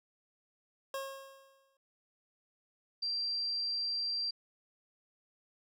25% pulse tone with exponential decay, 542 Hz, C#5, 39 cents flat, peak -31 dBFS, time 0.94-1.77 s, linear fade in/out 2 ms, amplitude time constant 180 ms
sine tone, 4718 Hz, D8, 7 cents sharp, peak -32 dBFS, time 3.02-4.31 s, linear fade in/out 10 ms
effects none

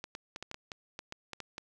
clicks, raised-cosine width 0.2 ms, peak -23 dBFS, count 12, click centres 0.041 / 0.151 / 0.361 / 0.426 / 0.514 / 0.544 / 0.718 / 0.991 / 1.124 / 1.333 / 1.403 / 1.581 s, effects none

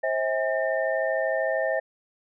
sine tone cluster, 531 / 644 / 811 / 1809 Hz, C5 / E5 / G#5 / A6, +25 / -41 / -41 / +48 cents, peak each -27 / -26 / -34 / -30 dBFS, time 0.03-1.8 s, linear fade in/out 10 ms, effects none

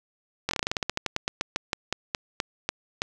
slowing click train, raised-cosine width 0.2 ms, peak -8 dBFS, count 23, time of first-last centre 0.49-3.019 s, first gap 21 ms, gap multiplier 1.14, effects none

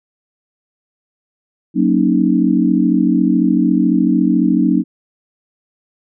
sine chord, D# minor seventh, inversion first, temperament equal, 185 / 233.1 / 277.2 / 311.1 Hz, F#3 / A#3 / C#4 / D#4, 0 / 0 / 0 / 0 cents, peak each -16 dBFS, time 1.74-4.84 s, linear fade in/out 50 ms, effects none

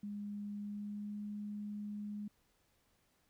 sine tone with pitch glide, 205.2 to 207.5 Hz, G#3 to G#3, -21 to -1 cents, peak -40 dBFS, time 0.03-2.28 s, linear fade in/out 5 ms, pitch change +20 cents, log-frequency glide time 0.54-1.19 s, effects pink hiss -75 dBFS RMS until 3.29 s

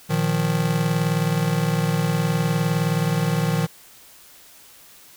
square chord, Bb suspended fourth, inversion none, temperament just, 116.54 / 155.39 / 174.81 Hz, Bb2 / Eb3 / F3, 0 / -2 / +2 cents, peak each -28 / -22 / -25 dBFS, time 0.09-3.67 s, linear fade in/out 20 ms, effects white hiss -48 dBFS RMS until 5.16 s

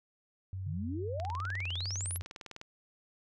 sine tone with vibrato, 92 Hz, F#2, 9 cents flat, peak -36 dBFS, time 0.53-2.22 s, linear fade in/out 0 ms, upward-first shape square, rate 2.3 Hz, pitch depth 49 cents each way
sine exponential sweep, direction up, 130.81 to 11820 Hz, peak -36 dBFS, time 0.66-2.18 s, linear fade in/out 10 ms
click train, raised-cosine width 0.2 ms, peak -27 dBFS, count 29, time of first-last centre 1.2-2.614 s, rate 19.8 Hz
effects none

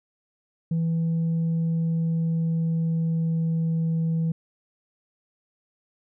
sine tone with pitch glide, 164.8 to 163.28 Hz, E3 to E3, 0 to -16 cents, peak -19 dBFS, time 0.71-4.32 s, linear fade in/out 5 ms, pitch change -16 cents, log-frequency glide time 1.33-3.94 s, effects tanh soft clip ceiling -20 dBFS

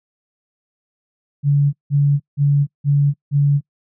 sine tone bursts, 142.9 Hz, D3, 47 cents flat, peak -11 dBFS, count 5, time 1.43-3.61 s, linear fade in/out 50 ms, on 300 ms, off 170 ms, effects noise-tail reverb RT60 0.1 s tail -25 dB re dry

